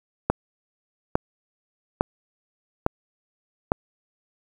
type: click train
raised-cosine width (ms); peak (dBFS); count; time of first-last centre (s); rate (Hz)
1; -4; 5; 0.3-3.719; 1.17
effects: 7-bit